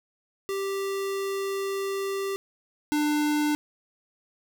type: tone pair in turn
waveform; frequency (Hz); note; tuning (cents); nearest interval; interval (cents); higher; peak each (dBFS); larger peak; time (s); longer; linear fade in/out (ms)
square; 392 / 298.3; G4 / D4; 0 / +27; perfect fourth; 473; first; -28 / -23; second; 0.49-2.36 / 2.92-3.55; first; 0
effects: none